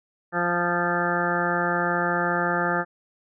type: harmonic tone with a mistuned harmonic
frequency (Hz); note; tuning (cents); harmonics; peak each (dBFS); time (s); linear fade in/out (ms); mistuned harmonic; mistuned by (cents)
174.61; F3; 0; 1 / 2 / 3 / 4 / 5 / 7 / 8 / 9 / 10; -30 / -30 / -30 / -30 / -30 / -30 / -30 / -30 / -30; 0.32-2.85; 50; 8; -22
effects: none